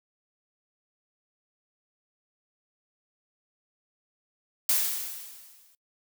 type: noise with exponential decay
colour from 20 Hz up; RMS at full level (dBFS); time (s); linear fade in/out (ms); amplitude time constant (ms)
blue; -22; 4.69-5.75; 2; 230
effects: noise-tail reverb RT60 0.1 s tail -22 dB re dry